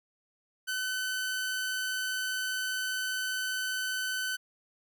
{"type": "tone", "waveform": "sawtooth", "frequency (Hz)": 1515, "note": "F#6", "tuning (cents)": 40, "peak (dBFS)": -27, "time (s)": [0.67, 4.37], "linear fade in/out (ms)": 20, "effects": []}